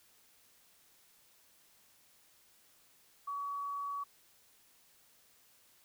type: tone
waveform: sine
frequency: 1132 Hz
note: C#6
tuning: 36 cents sharp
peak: -36 dBFS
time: 3.27-4.04 s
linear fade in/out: 10 ms
effects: white hiss -66 dBFS RMS until 5.84 s